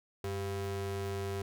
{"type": "ring-modulated tone", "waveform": "square", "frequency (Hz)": 149.6, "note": "D3", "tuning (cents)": 32, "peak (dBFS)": -32, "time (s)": [0.24, 1.42], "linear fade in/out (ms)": 2, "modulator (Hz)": 244, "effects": []}